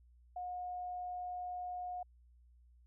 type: tone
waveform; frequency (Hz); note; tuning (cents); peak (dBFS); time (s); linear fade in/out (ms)
sine; 721; F#5; -45; -39; 0.36-2.03; 5
effects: added 60 Hz sine -61 dBFS peak until 2.86 s